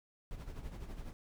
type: noise with tremolo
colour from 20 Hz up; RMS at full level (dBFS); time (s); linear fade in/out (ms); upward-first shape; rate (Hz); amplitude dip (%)
brown; -42; 0.31-1.13; 0; sine; 12; 60
effects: none

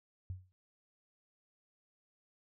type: tone with exponential decay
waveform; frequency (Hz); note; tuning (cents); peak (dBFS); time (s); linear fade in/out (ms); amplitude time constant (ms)
sine; 92.5; F#2; 0; -35; 0.3-0.52; 0; 47
effects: none

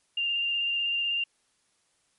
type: tone with vibrato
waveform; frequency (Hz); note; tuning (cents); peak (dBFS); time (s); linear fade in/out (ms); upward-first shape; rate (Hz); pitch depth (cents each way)
sine; 2794; F7; 0; -25; 0.17-1.24; 5; square; 16; 12
effects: white hiss -70 dBFS RMS until 2.18 s + MP3 48 kbps

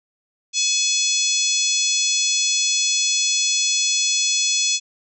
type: harmonic tone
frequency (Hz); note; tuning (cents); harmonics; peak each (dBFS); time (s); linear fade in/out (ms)
850; G#5; +40; 3 / 4 / 5 / 6 / 7 / 8 / 9; -26 / -24 / -26 / -27 / -22 / -26 / -28; 0.53-4.8; 50
effects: none

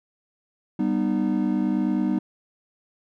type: chord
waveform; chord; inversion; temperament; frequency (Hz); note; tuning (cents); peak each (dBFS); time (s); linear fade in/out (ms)
triangle; G augmented; none; just; 196 / 245 / 306.2; G3 / B3 / D#4; 0 / -14 / -28; -23; 0.79-2.19; 5
effects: none

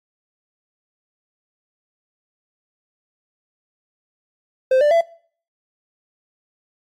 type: tone with pitch steps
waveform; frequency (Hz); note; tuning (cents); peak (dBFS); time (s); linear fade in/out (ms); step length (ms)
triangle; 520 / 590.5 / 670.5; C5 / D5 / E5; -11 / +9 / +29; -10; 4.71-5.01; 5; 100
effects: noise-tail reverb RT60 0.5 s tail -22 dB re dry + AAC 64 kbps

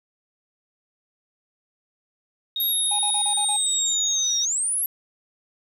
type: tone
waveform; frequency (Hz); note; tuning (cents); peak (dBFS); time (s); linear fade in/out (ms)
sine; 3729; A#7; 0; -24; 2.56-4.45; 2
type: linear two-way sweep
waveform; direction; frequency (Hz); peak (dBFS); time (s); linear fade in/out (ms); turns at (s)
sine; down then up; 11690 to 5540 to 11690; -21; 2.6-4.86; 2; 4.4
type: tone bursts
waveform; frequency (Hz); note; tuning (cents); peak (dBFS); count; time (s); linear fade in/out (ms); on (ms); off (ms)
triangle; 830.6; G#5; 0; -24; 6; 2.91-3.566; 5; 81; 34
effects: tanh soft clip ceiling -12 dBFS + 9-bit

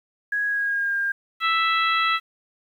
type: tone with pitch glide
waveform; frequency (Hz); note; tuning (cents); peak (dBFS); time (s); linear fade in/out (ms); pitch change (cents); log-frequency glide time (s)
sine; 1661.2 to 1605.5; G#6 to G6; 0 to +41; -21; 0.32-1.12; 5; -59; 0.46-0.95
type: harmonic tone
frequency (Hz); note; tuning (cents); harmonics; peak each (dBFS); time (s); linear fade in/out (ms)
659.3; E5; 0; 2 / 3 / 4 / 5 / 6; -21 / -25 / -27 / -29 / -31; 1.4-2.2; 50
effects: 9-bit

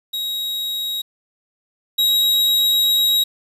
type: tone pair in turn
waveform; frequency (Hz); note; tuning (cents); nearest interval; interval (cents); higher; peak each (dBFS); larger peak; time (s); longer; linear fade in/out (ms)
45% pulse; 3805 / 3823; A#7 / A#7; +35 / +43; unison; 8; second; -22 / -14; second; 0.13-1.02 / 1.98-3.24; second; 10
effects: resampled to 32000 Hz + 8-bit

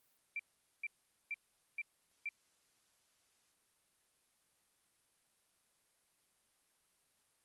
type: tone bursts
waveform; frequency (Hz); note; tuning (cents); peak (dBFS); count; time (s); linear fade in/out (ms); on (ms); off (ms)
sine; 2349; D7; 0; -37; 5; 0.36-2.29; 2; 34; 440
effects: white hiss -75 dBFS RMS until 7.44 s + Opus 32 kbps

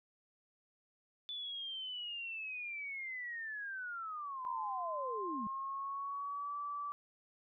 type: linear sweep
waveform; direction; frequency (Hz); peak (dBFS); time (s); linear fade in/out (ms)
sine; down; 3493 to 196; -40; 1.29-5.47; 0
type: tone with pitch glide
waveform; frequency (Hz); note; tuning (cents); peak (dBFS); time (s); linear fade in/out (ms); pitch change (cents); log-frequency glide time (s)
sine; 1031 to 1157.3; C6 to D6; -26 to -26; -38; 4.45-6.92; 0; +200; 4.96-6.56
effects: none

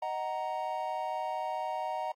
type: chord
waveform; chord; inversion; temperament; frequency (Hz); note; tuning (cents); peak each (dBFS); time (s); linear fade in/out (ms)
triangle; D# minor; none; just; 622.3 / 746.7 / 933.4; D#5 / F#5 / A#5; 0 / +16 / +2; -36 / -34 / -34; 0.02-2.12; 5
effects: AAC 48 kbps

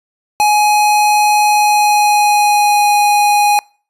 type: tone with pitch glide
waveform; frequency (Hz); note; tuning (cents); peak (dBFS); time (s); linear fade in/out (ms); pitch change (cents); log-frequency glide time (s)
square; 838 to 827.4; G#5 to G#5; +15 to -7; -9; 0.4-3.59; 0; -22; 1.46-2.9
effects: noise-tail reverb RT60 0.4 s tail -26 dB re dry + resampled to 32000 Hz

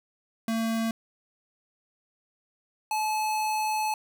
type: tone pair in turn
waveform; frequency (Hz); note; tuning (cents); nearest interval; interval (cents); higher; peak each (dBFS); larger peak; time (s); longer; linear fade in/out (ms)
square; 225.9 / 861.1; A3 / A5; +46 / -38; octave + major seventh; 2316; second; -26; neither; 0.48-0.91 / 2.91-3.94; second; 2
effects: none

